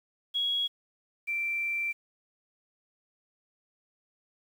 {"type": "tone pair in turn", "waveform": "sine", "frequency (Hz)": [3322, 2349], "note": ["G#7", "D7"], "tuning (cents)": [0, 0], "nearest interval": "tritone", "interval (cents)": 600, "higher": "first", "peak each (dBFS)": [-26, -28], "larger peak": "first", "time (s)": [[0.34, 0.68], [1.27, 1.93]], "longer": "second", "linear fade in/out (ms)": 20, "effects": ["9-bit"]}